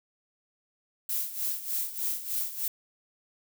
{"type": "noise with tremolo", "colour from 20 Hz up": "violet", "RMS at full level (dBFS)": -29, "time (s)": [1.09, 2.68], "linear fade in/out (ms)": 2, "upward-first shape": "sine", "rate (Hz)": 3.3, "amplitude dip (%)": 75, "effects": []}